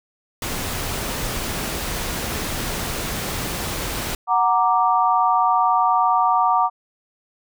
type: noise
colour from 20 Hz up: pink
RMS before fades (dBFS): -26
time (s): 0.42-4.15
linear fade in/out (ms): 2
type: chord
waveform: sine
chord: Gb augmented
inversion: none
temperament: equal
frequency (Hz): 740 / 932.3 / 1174.7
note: Gb5 / Bb5 / D6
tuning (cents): 0 / 0 / 0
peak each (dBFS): -19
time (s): 4.27-6.7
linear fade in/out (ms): 50
effects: none